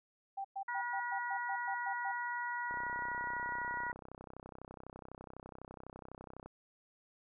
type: tone bursts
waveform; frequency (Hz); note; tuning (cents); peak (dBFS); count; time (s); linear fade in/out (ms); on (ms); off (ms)
sine; 784; G5; 0; -37; 10; 0.37-2.12; 10; 76; 110
type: harmonic tone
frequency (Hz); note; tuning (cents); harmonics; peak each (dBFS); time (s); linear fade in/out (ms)
482; B4; -42; 2 / 3 / 4; -39 / -41 / -42; 0.68-3.92; 5
type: click train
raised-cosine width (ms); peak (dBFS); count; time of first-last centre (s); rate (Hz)
1; -34; 121; 2.71-6.46; 32
effects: none